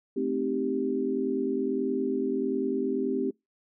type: chord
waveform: sine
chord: A half-diminished seventh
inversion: none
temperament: equal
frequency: 220 / 261.6 / 311.1 / 392 Hz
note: A3 / C4 / Eb4 / G4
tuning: 0 / 0 / 0 / 0 cents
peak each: -35 / -29 / -35 / -29 dBFS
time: 0.16-3.31 s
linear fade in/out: 10 ms
effects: noise-tail reverb RT60 0.2 s tail -26 dB re dry